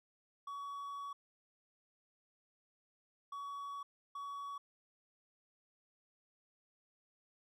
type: tone bursts at uneven times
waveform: triangle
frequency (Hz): 1128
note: C#6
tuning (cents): +30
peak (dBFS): -40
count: 3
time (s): 0.47-1.13 / 3.32-3.83 / 4.15-4.58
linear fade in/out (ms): 5
effects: none